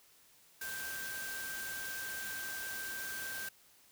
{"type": "tone in noise", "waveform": "sine", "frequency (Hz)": 1568, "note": "G6", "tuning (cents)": 0, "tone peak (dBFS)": -41, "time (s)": [0.61, 3.49], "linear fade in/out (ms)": 5, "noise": "white", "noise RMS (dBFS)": -44, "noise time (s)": [0.61, 3.49], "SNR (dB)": 0, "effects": ["white hiss -64 dBFS RMS until 3.91 s"]}